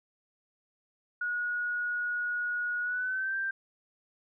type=tone with pitch glide; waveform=sine; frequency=1452 to 1574.3 Hz; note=F#6 to G6; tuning=-33 to +7 cents; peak=-29 dBFS; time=1.21-3.51 s; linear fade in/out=5 ms; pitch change=+140 cents; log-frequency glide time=2.82-3.36 s; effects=none